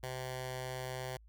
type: tone with notch filter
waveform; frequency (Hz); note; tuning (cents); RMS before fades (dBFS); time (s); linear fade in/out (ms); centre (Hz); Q
10% pulse; 128.4; C3; -32; -41; 0.03-1.17; 5; 270; 1.1
effects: added 54 Hz sine -56 dBFS peak until 1.28 s